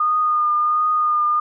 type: tone with vibrato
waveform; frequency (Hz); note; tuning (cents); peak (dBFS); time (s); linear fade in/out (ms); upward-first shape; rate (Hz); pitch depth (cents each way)
sine; 1222; D#6; -32; -15; 0-1.4; 5; triangle; 1.4; 25
effects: none